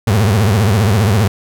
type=tone with vibrato; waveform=35% pulse; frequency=103.83 Hz; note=G#2; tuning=in tune; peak=-8 dBFS; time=0.07-1.28 s; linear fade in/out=5 ms; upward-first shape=triangle; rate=15 Hz; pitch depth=240 cents each way; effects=none